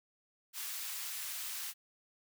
white high-pass noise, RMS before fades -41 dBFS, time 0.53-1.74 s, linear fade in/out 50 ms, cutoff 1300 Hz, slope 12 dB/octave, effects none

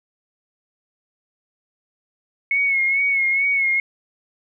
sine tone with vibrato, 2191 Hz, C#7, 21 cents flat, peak -16 dBFS, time 2.51-3.8 s, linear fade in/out 2 ms, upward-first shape sine, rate 2.3 Hz, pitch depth 46 cents each way, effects none

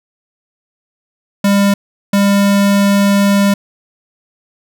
square tone bursts at uneven times, 200.2 Hz, G3, 37 cents sharp, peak -9 dBFS, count 2, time 1.44-1.74 / 2.13-3.54 s, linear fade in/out 5 ms, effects none

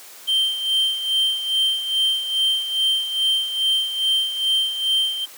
triangle tone with tremolo, 3136 Hz, G7, in tune, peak -14 dBFS, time 0.27-5.26 s, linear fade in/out 20 ms, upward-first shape sine, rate 2.4 Hz, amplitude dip 65%, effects white hiss -42 dBFS RMS until 5.37 s + high-pass 300 Hz 12 dB/octave

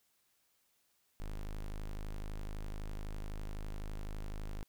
square tone, 25.96 Hz, G#0, in tune, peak -39 dBFS, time 1.2-4.63 s, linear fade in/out 0 ms, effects white hiss -75 dBFS RMS until 4.68 s

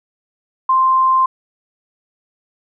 sine tone, 1046.5 Hz, C6, in tune, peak -10 dBFS, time 0.69-1.26 s, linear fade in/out 5 ms, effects none

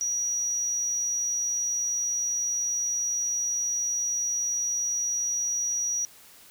sine tone, 5790 Hz, F#8, 38 cents flat, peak -25 dBFS, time 0.01-6.05 s, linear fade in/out 0 ms, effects white hiss -52 dBFS RMS until 6.5 s

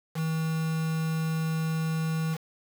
triangle tone with quantisation, 160.4 Hz, E3, 47 cents flat, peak -24 dBFS, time 0.14-2.38 s, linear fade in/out 50 ms, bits 6, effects none

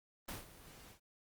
pink noise with ADSR envelope, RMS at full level -42 dBFS, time 0.28-1 s, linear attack 7 ms, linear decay 160 ms, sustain -15 dB, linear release 100 ms, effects Opus 24 kbps

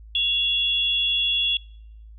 sine tone pair together, 2769 / 3372 Hz, F7 / G#7, -15 / +26 cents, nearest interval minor third, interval 341 cents, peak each -26 / -20 dBFS, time 0.15-1.57 s, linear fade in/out 2 ms, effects noise-tail reverb RT60 0.8 s tail -26 dB re dry + added 54 Hz sine -41 dBFS peak until 2.18 s

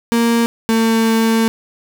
35% pulse tone pair in turn, 232.7 / 225.2 Hz, A#3 / A3, -3 / +40 cents, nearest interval minor second, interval 57 cents, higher first, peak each -10 dBFS, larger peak neither, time 0.12-0.46 / 0.69-1.48 s, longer second, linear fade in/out 0 ms, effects none

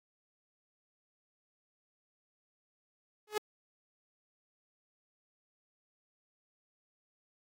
sawtooth tone with exponential growth, 423.2 Hz, G#4, 33 cents sharp, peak -23 dBFS, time 3.27-3.38 s, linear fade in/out 5 ms, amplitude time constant 22 ms, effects AAC 48 kbps

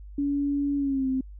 sine tone with pitch glide, 283.9 to 261.8 Hz, C#4 to C4, +41 to +1 cents, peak -23 dBFS, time 0.18-1.21 s, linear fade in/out 5 ms, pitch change -140 cents, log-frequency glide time 0.77-1.08 s, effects added 50 Hz sine -40 dBFS peak until 1.39 s

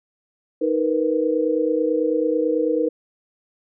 sine tone cluster, 313.3 / 465.6 / 494.7 Hz, D#4 / A#4 / B4, +12 / -2 / +3 cents, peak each -22 dBFS, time 0.61-2.89 s, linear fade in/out 10 ms, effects none

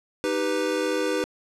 square chord, Eb augmented, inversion none, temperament equal, 311.1 / 392 / 493.9 Hz, Eb4 / G4 / B4, 0 / 0 / 0 cents, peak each -29 / -29 / -27 dBFS, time 0.24-1.24 s, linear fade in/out 0 ms, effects low-pass 9000 Hz 12 dB/octave

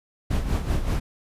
brown noise with tremolo, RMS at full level -21 dBFS, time 0.3-1 s, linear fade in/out 10 ms, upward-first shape sine, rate 5.2 Hz, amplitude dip 65%, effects resampled to 32000 Hz

